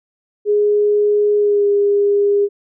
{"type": "tone with pitch glide", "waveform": "sine", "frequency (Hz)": [415.3, 406], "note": ["G#4", "G#4"], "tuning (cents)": [0, -39], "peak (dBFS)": -11, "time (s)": [0.45, 2.49], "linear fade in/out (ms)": 50, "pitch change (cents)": -39, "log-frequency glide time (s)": [1.37, 1.67], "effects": []}